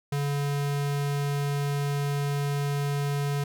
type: tone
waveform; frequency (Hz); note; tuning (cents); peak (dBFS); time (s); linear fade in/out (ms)
square; 142.7; D3; -49; -26; 0.12-3.44; 5
effects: none